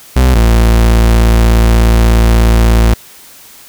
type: tone pair in turn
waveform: 40% pulse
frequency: 63.6 / 56.66 Hz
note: C2 / A#1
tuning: -48 / -49 cents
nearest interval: major second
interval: 201 cents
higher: first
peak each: -4 dBFS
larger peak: neither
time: 0.16-0.35 / 0.35-2.94 s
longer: second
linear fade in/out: 5 ms
effects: white hiss -37 dBFS RMS until 3.68 s